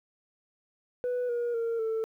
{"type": "tone with pitch steps", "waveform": "sine", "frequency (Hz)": [493.9, 477.1, 460.8, 445.1], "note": ["B4", "A#4", "A#4", "A4"], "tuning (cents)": [0, 40, -20, 20], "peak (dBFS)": -25, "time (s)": [1.04, 2.04], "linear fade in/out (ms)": 0, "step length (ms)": 250, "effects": ["tanh soft clip ceiling -26 dBFS", "11-bit"]}